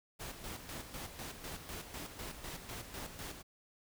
pink noise with tremolo, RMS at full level -44 dBFS, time 0.19-3.43 s, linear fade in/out 20 ms, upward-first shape square, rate 4 Hz, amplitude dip 55%, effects none

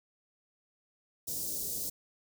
white band-stop noise, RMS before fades -36 dBFS, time 1.27-1.9 s, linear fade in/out 10 ms, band 520 to 5100 Hz, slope 24 dB/octave, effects none

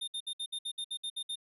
square tone bursts, 3636 Hz, A#7, 44 cents flat, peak -35 dBFS, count 11, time 0.01-1.357 s, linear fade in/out 10 ms, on 67 ms, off 61 ms, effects resampled to 32000 Hz

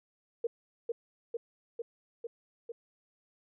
sine tone with echo, 465.6 Hz, A#4, 2 cents flat, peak -27 dBFS, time 0.44-0.47 s, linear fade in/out 5 ms, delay 450 ms, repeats 5, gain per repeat -2 dB, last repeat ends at 2.72 s, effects none

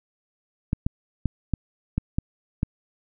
clicks, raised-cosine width 5 ms, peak -10 dBFS, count 7, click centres 0.731 / 0.865 / 1.257 / 1.537 / 1.98 / 2.185 / 2.631 s, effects none

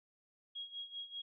sine tone with tremolo, 3292 Hz, G#7, 16 cents flat, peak -40 dBFS, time 0.55-1.22 s, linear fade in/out 10 ms, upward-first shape sine, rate 5.1 Hz, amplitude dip 80%, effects none

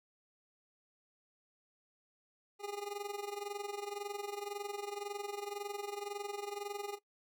25% pulse tone with amplitude modulation, 407.8 Hz, G#4, 32 cents flat, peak -33 dBFS, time 2.59-6.99 s, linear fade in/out 50 ms, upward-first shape sine, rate 21.9 Hz, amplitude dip 80%, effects noise-tail reverb RT60 0.1 s tail -18 dB re dry

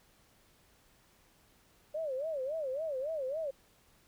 sine tone with vibrato, 578 Hz, D5, 28 cents flat, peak -33 dBFS, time 1.94-3.51 s, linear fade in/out 10 ms, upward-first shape sine, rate 3.6 Hz, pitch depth 210 cents each way, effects pink hiss -66 dBFS RMS until 4.07 s

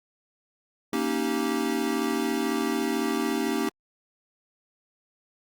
square chord, Eb dominant seventh, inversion second, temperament equal with one note detuned, 233.1 / 277.2 / 311.1 / 389.1 Hz, Bb3 / Db4 / Eb4 / G4, 0 / 0 / 0 / -13 cents, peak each -31 dBFS, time 0.93-3.69 s, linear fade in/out 2 ms, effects Opus 48 kbps

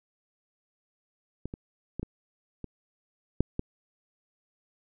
clicks, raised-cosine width 3 ms, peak -21 / -24 / -20 / -21 / -24 / -9 / -16 dBFS, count 7, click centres 1.456 / 1.539 / 1.996 / 2.03 / 2.643 / 3.406 / 3.594 s, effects none

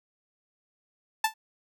sawtooth tone with exponential decay, 880 Hz, A5, in tune, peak -15 dBFS, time 1.24-1.34 s, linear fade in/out 5 ms, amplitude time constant 21 ms, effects none

